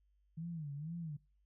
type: tone with vibrato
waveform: sine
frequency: 155.56 Hz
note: D#3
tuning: in tune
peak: -40 dBFS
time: 0.37-1.17 s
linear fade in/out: 10 ms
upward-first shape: sine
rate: 2.1 Hz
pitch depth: 170 cents each way
effects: noise-tail reverb RT60 0.3 s tail -22 dB re dry + added 50 Hz sine -70 dBFS peak until 1.45 s